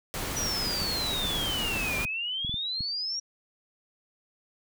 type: noise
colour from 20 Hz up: pink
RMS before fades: -33 dBFS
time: 0.14-2.05 s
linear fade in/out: 0 ms
type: exponential two-way sweep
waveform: sine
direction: down then up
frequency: 5910 to 2359 to 5690 Hz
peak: -29 dBFS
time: 0.36-3.2 s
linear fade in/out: 10 ms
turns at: 1.98 s
type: clicks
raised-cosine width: 5 ms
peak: -25 dBFS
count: 7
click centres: 0.818 / 1.253 / 2.052 / 2.448 / 2.495 / 2.542 / 2.807 s
effects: none